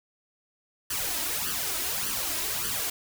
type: noise with flanger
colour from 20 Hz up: white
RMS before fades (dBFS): -30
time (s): 0.9-2.9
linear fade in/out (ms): 5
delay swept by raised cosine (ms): 0.65 to 3.15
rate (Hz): 1.7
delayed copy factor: +0.75
effects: none